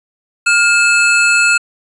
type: tone pair together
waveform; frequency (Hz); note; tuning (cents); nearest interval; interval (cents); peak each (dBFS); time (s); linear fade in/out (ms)
square; 1412.2 / 2614; F6 / E7; +19 / -15; major seventh; 1066; -12 / -12; 0.46-1.58; 10
effects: resampled to 24000 Hz